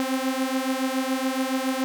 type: beating tone pair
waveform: sawtooth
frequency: 259.4 / 266.5 Hz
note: C4 / C4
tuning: -15 / +32 cents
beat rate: 7.1 Hz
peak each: -22 / -23 dBFS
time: 0-1.84 s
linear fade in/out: 0 ms
effects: none